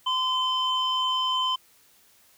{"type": "tone pair together", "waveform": "sine", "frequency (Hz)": [1026, 3075], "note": ["C6", "G7"], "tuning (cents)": [-34, -34], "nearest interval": "octave + perfect fifth", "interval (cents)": 1900, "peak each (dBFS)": [-24, -24], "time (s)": [0.06, 1.56], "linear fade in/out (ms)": 10, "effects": ["tanh soft clip ceiling -18 dBFS", "white hiss -59 dBFS RMS until 2.37 s"]}